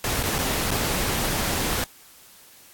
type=noise with dropouts; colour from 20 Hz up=pink; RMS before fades=-25 dBFS; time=0.04-1.84 s; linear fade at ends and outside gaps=1 ms; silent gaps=0.227-0.237 / 0.383-0.387 / 0.707-0.714 s; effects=white hiss -50 dBFS RMS until 2.73 s + AAC 64 kbps